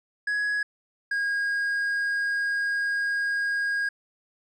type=tone pair in turn; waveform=triangle; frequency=1672 / 1632.9 Hz; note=G#6 / G#6; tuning=+11 / -30 cents; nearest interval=unison; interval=41 cents; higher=first; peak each=-22 dBFS; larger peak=neither; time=0.27-0.63 / 1.11-3.89 s; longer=second; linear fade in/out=5 ms; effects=resampled to 24000 Hz